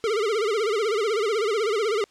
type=tone with vibrato; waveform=square; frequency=429.2 Hz; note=A4; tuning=43 cents flat; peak=-22 dBFS; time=0.04-2.04 s; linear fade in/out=0 ms; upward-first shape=sine; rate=16 Hz; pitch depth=140 cents each way; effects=white hiss -59 dBFS RMS until 2.1 s + low-pass 6000 Hz 12 dB/octave